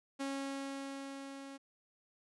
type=tone with level ramp; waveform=sawtooth; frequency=274.2 Hz; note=C#4; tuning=19 cents flat; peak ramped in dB=-32 to -43 dBFS; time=0.19-1.58 s; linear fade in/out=20 ms; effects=resampled to 24000 Hz